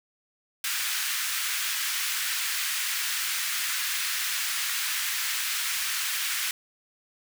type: high-pass noise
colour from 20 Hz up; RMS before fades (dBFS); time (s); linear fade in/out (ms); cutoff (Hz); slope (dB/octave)
pink; -29; 0.64-6.51; 2; 1500; 24
effects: none